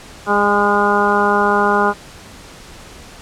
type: harmonic tone with a mistuned harmonic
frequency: 204.7 Hz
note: G#3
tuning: 25 cents flat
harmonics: 1 / 2 / 3 / 4 / 5 / 6 / 7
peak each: -21 / -18 / -23 / -18 / -19 / -20 / -19 dBFS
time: 0.26-1.94 s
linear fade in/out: 50 ms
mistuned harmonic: 3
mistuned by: -16 cents
effects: pink hiss -38 dBFS RMS until 3.21 s + low-pass 9000 Hz 12 dB/octave